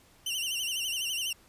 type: tone with vibrato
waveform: sawtooth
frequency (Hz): 2908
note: F#7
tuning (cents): -31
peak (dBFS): -27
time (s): 0.26-1.33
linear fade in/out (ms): 5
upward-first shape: sine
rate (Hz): 12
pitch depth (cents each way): 110
effects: pink hiss -60 dBFS RMS until 1.48 s + resampled to 32000 Hz